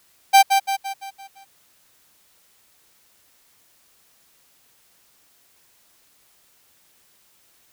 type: tone with echo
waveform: 45% pulse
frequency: 784 Hz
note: G5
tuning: in tune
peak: -8 dBFS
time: 0.33-0.43 s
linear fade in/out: 20 ms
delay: 170 ms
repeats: 6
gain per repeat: -6 dB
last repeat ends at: 1.45 s
effects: white hiss -59 dBFS RMS until 7.72 s